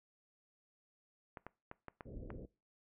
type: clicks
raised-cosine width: 0.5 ms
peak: -30 dBFS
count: 6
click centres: 1.372 / 1.466 / 1.714 / 1.883 / 2.008 / 2.304 s
type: low-pass noise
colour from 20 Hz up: pink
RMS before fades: -48 dBFS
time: 2.05-2.46 s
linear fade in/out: 10 ms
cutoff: 550 Hz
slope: 48 dB/octave
effects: noise-tail reverb RT60 0.3 s tail -22 dB re dry + low-pass 2000 Hz 12 dB/octave